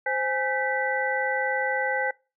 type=tone cluster; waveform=sine; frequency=521 / 829 / 1537 / 1971 Hz; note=C5 / G#5 / G6 / B6; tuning=-7 / -3 / -35 / -4 cents; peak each=-29 dBFS; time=0.06-2.11 s; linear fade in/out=5 ms; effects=noise-tail reverb RT60 0.3 s tail -23 dB re dry